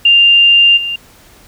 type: tone with level steps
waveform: sine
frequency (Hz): 2794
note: F7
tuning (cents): 0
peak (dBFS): -4 / -16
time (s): 0.05-0.96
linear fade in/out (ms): 5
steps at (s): 0.76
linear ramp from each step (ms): 20
effects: pink hiss -43 dBFS RMS until 1.47 s